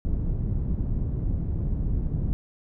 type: low-pass noise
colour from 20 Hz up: pink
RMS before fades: -26 dBFS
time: 0.05-2.33 s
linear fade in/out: 0 ms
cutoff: 160 Hz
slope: 12 dB/octave
effects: none